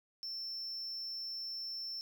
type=tone; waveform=triangle; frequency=5370 Hz; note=E8; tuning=31 cents sharp; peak=-38 dBFS; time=0.23-2.01 s; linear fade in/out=0 ms; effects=none

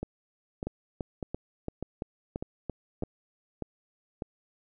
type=two click trains; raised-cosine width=2 ms; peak=-19 / -20 dBFS; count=8 / 8; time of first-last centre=0.67-3.035 / 0.03-4.222 s; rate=2.96 / 1.67 Hz; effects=none

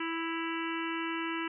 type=harmonic tone with a mistuned harmonic; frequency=329.6 Hz; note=E4; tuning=in tune; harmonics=1 / 3 / 4 / 5 / 6 / 7 / 8 / 9; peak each=-35 / -40 / -41 / -42 / -43 / -43 / -44 / -45 dBFS; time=0-1.48 s; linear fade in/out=5 ms; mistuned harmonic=8; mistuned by=+39 cents; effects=none

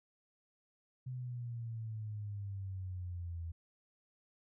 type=exponential sweep; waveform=sine; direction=down; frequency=128.5 to 82.4 Hz; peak=-39 dBFS; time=1.06-3.52 s; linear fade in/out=10 ms; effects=none

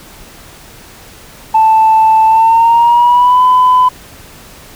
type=tone with pitch glide; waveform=sine; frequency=881 to 1006.2 Hz; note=A5 to B5; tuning=+2 to +32 cents; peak=-3 dBFS; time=1.54-3.89 s; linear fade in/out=10 ms; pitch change=+230 cents; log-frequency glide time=2.26-3.43 s; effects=tanh soft clip ceiling -1 dBFS + pink hiss -36 dBFS RMS until 4.75 s

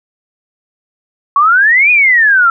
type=exponential two-way sweep; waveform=sine; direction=up then down; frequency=1100 to 2500 to 1331 Hz; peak=-5 dBFS; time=1.36-2.5 s; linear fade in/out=2 ms; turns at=1.91 s; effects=none

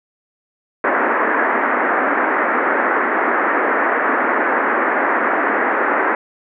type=band-pass noise; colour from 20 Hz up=white; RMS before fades=-17 dBFS; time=0.84-6.15 s; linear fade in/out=2 ms; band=240 to 1900 Hz; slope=48 dB/octave; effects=none

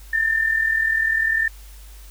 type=tone pair together; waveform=sine; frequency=1760 / 1800.1 Hz; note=A6 / A6; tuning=0 / +39 cents; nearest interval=unison; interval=39 cents; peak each=-24 / -18 dBFS; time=0.13-1.48 s; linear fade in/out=5 ms; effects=added 50 Hz sine -39 dBFS peak until 2.1 s + white hiss -49 dBFS RMS until 2.1 s

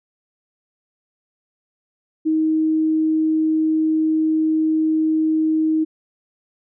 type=tone; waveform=sine; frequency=315.1 Hz; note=D#4; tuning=22 cents sharp; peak=-15 dBFS; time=2.25-5.85 s; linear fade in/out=20 ms; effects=none

